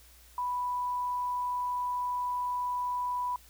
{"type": "tone", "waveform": "sine", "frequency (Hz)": 987.8, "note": "B5", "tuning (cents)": 0, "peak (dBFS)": -29, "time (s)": [0.38, 3.36], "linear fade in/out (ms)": 2, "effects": ["added 60 Hz sine -57 dBFS peak until 3.49 s", "white hiss -58 dBFS RMS until 3.49 s"]}